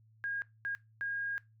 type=tone bursts at uneven times; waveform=sine; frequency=1628 Hz; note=G#6; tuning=35 cents flat; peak=-33 dBFS; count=3; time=0.24-0.42 / 0.65-0.75 / 1.01-1.38 s; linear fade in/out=0 ms; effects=noise-tail reverb RT60 0.2 s tail -19 dB re dry + added 110 Hz sine -61 dBFS peak until 1.6 s